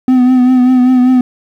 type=tone with vibrato; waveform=triangle; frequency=252.9 Hz; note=B3; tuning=41 cents sharp; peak=-3 dBFS; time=0.08-1.21 s; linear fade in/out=2 ms; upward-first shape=triangle; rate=5.1 Hz; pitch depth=43 cents each way; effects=7-bit